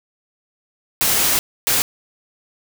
white noise bursts at uneven times, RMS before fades -17 dBFS, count 2, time 1.01-1.39 / 1.67-1.82 s, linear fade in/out 0 ms, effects none

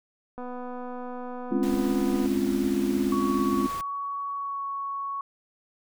click train, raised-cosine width 1 ms, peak -25 dBFS, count 467, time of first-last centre 0.38-2.259 s, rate 248 Hz
sine chord, Db major seventh, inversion second, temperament just, 207.9 / 259.9 / 277.2 / 346.5 Hz, Ab3 / C4 / Db4 / F4, +2 / -11 / 0 / -14 cents, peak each -28 dBFS, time 1.51-3.67 s, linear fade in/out 10 ms
pink noise, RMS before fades -40 dBFS, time 1.63-3.81 s, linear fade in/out 0 ms
sine tone with pitch glide, 1122 to 1111 Hz, C#6 to C#6, +21 to +4 cents, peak -29 dBFS, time 3.12-5.21 s, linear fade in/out 2 ms, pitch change -17 cents, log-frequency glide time 4.34-4.65 s
effects none

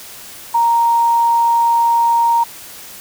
sine tone, 932.3 Hz, A#5, in tune, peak -10 dBFS, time 0.54-2.44 s, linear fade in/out 10 ms, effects white hiss -35 dBFS RMS until 3 s

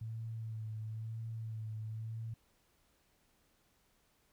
sine tone with vibrato, 111.1 Hz, A2, 17 cents sharp, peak -39 dBFS, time 0.01-2.34 s, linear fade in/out 5 ms, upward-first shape sine, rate 1 Hz, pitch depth 32 cents each way, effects pink hiss -73 dBFS RMS until 4.32 s

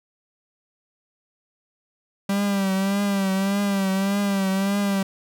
45% pulse tone with vibrato, 196.5 Hz, G3, 4 cents sharp, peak -20 dBFS, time 2.29-5.03 s, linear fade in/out 5 ms, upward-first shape triangle, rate 1.7 Hz, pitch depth 61 cents each way, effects none

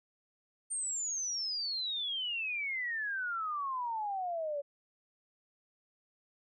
sine exponential sweep, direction down, 8870 to 559 Hz, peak -33 dBFS, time 0.7-4.62 s, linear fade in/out 20 ms, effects none

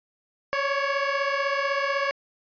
15% pulse beating tone pair, 551 / 567 Hz, C#5 / C#5, -11 / +39 cents, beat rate 16 Hz, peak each -19 / -21 dBFS, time 0.53-2.11 s, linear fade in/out 0 ms, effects resampled to 11025 Hz

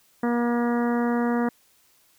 harmonic tone, 238.5 Hz, A#3, 40 cents sharp, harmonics 1 / 2 / 3 / 4 / 5 / 6 / 7 / 8, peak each -22 / -28 / -32 / -34 / -36 / -38 / -39 / -40 dBFS, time 0.23-1.49 s, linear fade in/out 5 ms, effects white hiss -61 dBFS RMS until 2.18 s

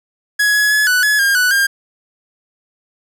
45% pulse tone with pitch steps, 1677 / 1686 / 1703 / 1486 / 1698 / 1612 / 1484 / 1606 Hz, G#6 / G#6 / G#6 / F#6 / G#6 / G6 / F#6 / G6, +16 / +26 / +43 / +7 / +38 / +48 / +5 / +41 cents, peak -11 dBFS, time 0.39-1.67 s, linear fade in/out 10 ms, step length 160 ms, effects none

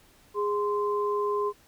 sine tone pair together, 412.4 / 1039.2 Hz, G#4 / C6, -12 / -12 cents, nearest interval octave + major third, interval 1600 cents, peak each -26 / -29 dBFS, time 0.34-1.53 s, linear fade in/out 50 ms, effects pink hiss -59 dBFS RMS until 1.67 s

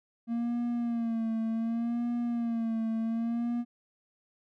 triangle tone with vibrato, 231.3 Hz, A#3, 13 cents flat, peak -26 dBFS, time 0.27-3.65 s, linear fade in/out 50 ms, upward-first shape sine, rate 0.67 Hz, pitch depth 56 cents each way, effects none

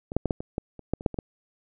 clicks, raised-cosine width 2 ms, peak -21 / -8 / -12 / -11 / -20 / -14 / -28 / -11 / -24 / -7 / -22 / -15 dBFS, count 12, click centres 0.119 / 0.166 / 0.257 / 0.308 / 0.405 / 0.581 / 0.793 / 0.936 / 1.009 / 1.062 / 1.143 / 1.188 s, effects none

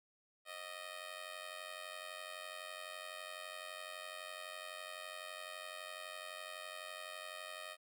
10% pulse tone with amplitude modulation, 622.3 Hz, D#5, in tune, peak -34 dBFS, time 0.45-7.77 s, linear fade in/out 50 ms, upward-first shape sine, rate 91.9 Hz, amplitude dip 80%, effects none

